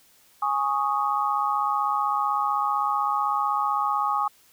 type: chord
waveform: sine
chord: Ab suspended fourth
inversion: none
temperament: equal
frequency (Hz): 830.6 / 1108.7 / 1244.5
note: Ab5 / Db6 / Eb6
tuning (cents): 0 / 0 / 0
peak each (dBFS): -26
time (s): 0.42-4.28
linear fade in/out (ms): 5
effects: white hiss -58 dBFS RMS until 4.52 s